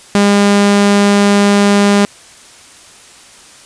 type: tone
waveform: sawtooth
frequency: 202.5 Hz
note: G#3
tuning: 43 cents flat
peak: -3 dBFS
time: 0.15-2.05 s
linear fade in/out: 0 ms
effects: white hiss -39 dBFS RMS until 3.65 s + resampled to 22050 Hz